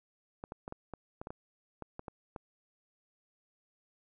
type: clicks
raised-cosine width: 1 ms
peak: -27 dBFS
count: 12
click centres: 0.439 / 0.521 / 0.679 / 0.724 / 0.937 / 1.215 / 1.271 / 1.305 / 1.823 / 1.994 / 2.082 / 2.362 s
effects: none